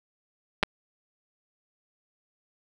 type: clicks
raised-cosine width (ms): 0.3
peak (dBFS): -6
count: 2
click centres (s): 0.629 / 0.634
effects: none